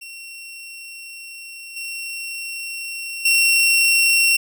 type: tone with level steps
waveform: sawtooth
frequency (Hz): 2728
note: F7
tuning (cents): -41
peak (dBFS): -31 / -24 / -10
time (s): 0.01-4.37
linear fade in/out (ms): 10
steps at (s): 1.76 / 3.25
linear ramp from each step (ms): 5
effects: none